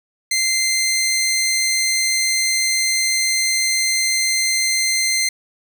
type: tone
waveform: 15% pulse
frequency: 2082 Hz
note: C7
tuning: 9 cents flat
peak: -10 dBFS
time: 0.31-5.29 s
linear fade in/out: 5 ms
effects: none